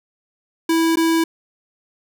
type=tone with dropouts; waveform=square; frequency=328 Hz; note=E4; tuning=9 cents flat; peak=-15 dBFS; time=0.69-1.24 s; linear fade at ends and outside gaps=5 ms; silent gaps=0.958-0.97 s; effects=none